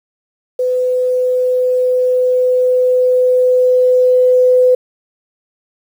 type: tone with level ramp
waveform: sine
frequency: 504 Hz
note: B4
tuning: 35 cents sharp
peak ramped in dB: -12 to -6 dBFS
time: 0.59-4.75 s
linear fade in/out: 5 ms
effects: 7-bit